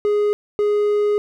triangle tone pair in turn, 415.3 / 415.3 Hz, G#4 / G#4, 0 / 0 cents, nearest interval unison, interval 0 cents, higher neither, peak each -13 dBFS, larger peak neither, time 0.05-0.33 / 0.59-1.18 s, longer second, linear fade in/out 0 ms, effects none

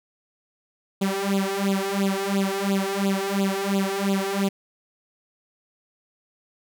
sawtooth tone with flanger, 196 Hz, G3, in tune, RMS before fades -24 dBFS, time 1.01-4.49 s, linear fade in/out 10 ms, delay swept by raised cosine 0.26 to 2.76 ms, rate 2.9 Hz, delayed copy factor +0.95, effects none

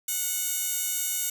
15% pulse tone with high-pass filter, 734 Hz, F#5, 14 cents flat, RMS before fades -29 dBFS, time 0.08-1.3 s, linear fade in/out 5 ms, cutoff 7000 Hz, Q 0.82, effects 9-bit

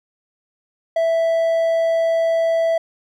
triangle tone, 659.3 Hz, E5, in tune, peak -13 dBFS, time 0.96-2.78 s, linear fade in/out 5 ms, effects none

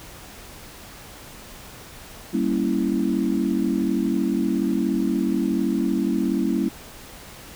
sine chord, G diminished seventh, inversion none, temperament equal, 196 / 233.1 / 277.2 / 329.6 Hz, G3 / Bb3 / Db4 / Fb4, 0 / 0 / 0 / 0 cents, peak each -25 dBFS, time 2.33-6.69 s, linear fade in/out 10 ms, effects pink hiss -42 dBFS RMS until 7.55 s

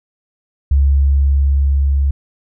sine tone with level ramp, 69.4 Hz, C#2, 3 cents sharp, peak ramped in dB -8 to -11 dBFS, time 0.71-2.11 s, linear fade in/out 5 ms, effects none

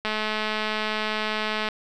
click train, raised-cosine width 0.3 ms, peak -11 dBFS, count 353, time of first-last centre 0.05-1.687 s, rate 215 Hz, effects none

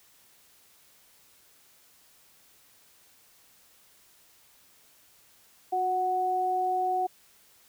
sine tone pair together, 365.5 / 740 Hz, F#4 / F#5, -21 / 0 cents, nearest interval octave, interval 1221 cents, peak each -33 / -25 dBFS, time 5.72-7.07 s, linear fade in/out 10 ms, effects white hiss -60 dBFS RMS until 7.68 s

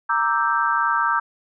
sine chord, E half-diminished seventh, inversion second, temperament equal, 932.3 / 1174.7 / 1318.5 / 1568 Hz, Bb5 / D6 / E6 / G6, 0 / 0 / 0 / 0 cents, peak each -23 dBFS, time 0.09-1.2 s, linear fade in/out 10 ms, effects none

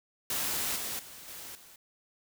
white noise with level steps, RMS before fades -32 / -36 / -48 / -44 / -54 dBFS, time 0.3-1.76 s, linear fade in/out 2 ms, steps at 0.76 / 0.99 / 1.28 / 1.55 s, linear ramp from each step 2 ms, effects none

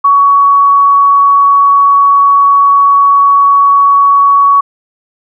sine tone, 1123 Hz, C#6, 22 cents sharp, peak -3 dBFS, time 0.04-4.61 s, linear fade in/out 10 ms, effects none

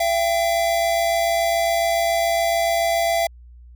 square tone pair together, 676 / 783.1 Hz, E5 / G5, +43 / -2 cents, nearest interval minor third, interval 255 cents, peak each -19 / -26 dBFS, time 0-3.27 s, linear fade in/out 5 ms, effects added 60 Hz sine -41 dBFS peak until 3.75 s

